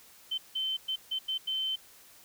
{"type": "tone bursts at uneven times", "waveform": "sine", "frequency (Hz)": 3082, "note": "G7", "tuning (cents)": -30, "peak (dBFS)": -29, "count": 6, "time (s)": [[0.31, 0.38], [0.55, 0.77], [0.88, 0.96], [1.11, 1.19], [1.28, 1.38], [1.47, 1.76]], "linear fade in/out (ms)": 10, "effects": ["white hiss -56 dBFS RMS until 2.24 s"]}